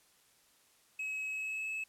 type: tone with pitch glide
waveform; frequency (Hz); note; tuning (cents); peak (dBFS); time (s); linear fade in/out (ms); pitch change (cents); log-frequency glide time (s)
triangle; 2563 to 2594; E7 to E7; -49 to -28; -34; 0.99-1.84; 5; +21; 1.28-1.69
effects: white hiss -67 dBFS RMS until 1.88 s + low-pass 12000 Hz 12 dB/octave